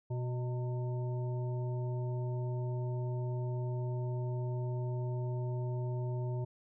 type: harmonic tone with a mistuned harmonic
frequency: 123.47 Hz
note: B2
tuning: in tune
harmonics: 1 / 3 / 5 / 7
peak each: -33 / -43 / -47 / -50 dBFS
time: 0.1-6.45 s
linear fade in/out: 10 ms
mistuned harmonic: 7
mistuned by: +78 cents
effects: none